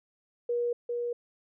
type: tone pair in turn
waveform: sine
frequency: 478.9 / 478.9 Hz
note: A#4 / A#4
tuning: +47 / +47 cents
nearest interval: unison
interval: 0 cents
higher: neither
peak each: -26 / -29 dBFS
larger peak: first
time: 0.49-0.73 / 0.89-1.13 s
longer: neither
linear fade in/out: 5 ms
effects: none